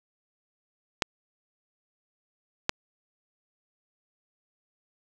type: clicks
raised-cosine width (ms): 0.2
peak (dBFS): -5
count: 2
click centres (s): 1.022 / 2.694
effects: none